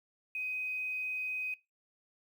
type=tone with quantisation; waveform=sine; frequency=2512 Hz; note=D#7; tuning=16 cents sharp; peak=-34 dBFS; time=0.35-1.54 s; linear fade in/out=2 ms; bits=10; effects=noise-tail reverb RT60 0.2 s tail -19 dB re dry